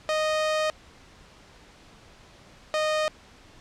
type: tone pair in turn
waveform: sawtooth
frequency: 620 / 617.4 Hz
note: D#5 / D#5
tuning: -6 / -14 cents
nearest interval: unison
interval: 8 cents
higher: first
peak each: -19 dBFS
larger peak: neither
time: 0.09-0.7 / 2.74-3.08 s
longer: first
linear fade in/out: 0 ms
effects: pink hiss -52 dBFS RMS until 3.6 s + low-pass 6000 Hz 12 dB/octave